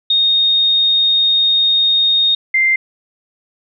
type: tone pair in turn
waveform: sine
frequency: 3705 / 2091 Hz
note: A#7 / C7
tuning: -11 / -2 cents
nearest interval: minor seventh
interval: 991 cents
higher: first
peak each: -10 dBFS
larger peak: neither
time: 0.1-2.35 / 2.54-2.76 s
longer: first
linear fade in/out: 5 ms
effects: none